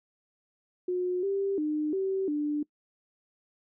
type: tone with pitch steps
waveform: sine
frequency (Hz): 361.7 / 393.9 / 303.3 / 384.3 / 296.3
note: F#4 / G4 / D#4 / G4 / D4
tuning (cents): -39 / +8 / -44 / -34 / +15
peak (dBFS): -26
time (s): 0.88-2.63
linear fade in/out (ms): 5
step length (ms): 350
effects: noise-tail reverb RT60 0.1 s tail -23 dB re dry